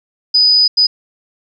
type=tone bursts at uneven times; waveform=sine; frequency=4978 Hz; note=D#8; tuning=in tune; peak=-7 dBFS; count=2; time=0.34-0.68 / 0.77-0.87 s; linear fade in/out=10 ms; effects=none